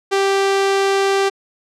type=tone; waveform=sawtooth; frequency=392 Hz; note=G4; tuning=in tune; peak=-10 dBFS; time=0.11-1.3 s; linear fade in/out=20 ms; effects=low-pass 7000 Hz 12 dB/octave